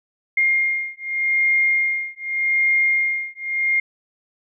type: beating tone pair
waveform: sine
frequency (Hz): 2123 / 2123.84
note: C7 / C7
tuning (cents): +25 / +25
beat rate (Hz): 0.84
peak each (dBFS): -20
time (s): 0.37-3.8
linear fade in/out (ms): 5
effects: none